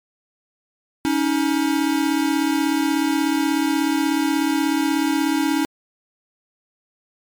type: tone pair together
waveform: square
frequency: 280.7 / 317.2 Hz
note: C#4 / D#4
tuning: +22 / +33 cents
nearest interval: major second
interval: 211 cents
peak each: -21 dBFS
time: 1.05-5.65 s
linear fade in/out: 0 ms
effects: MP3 96 kbps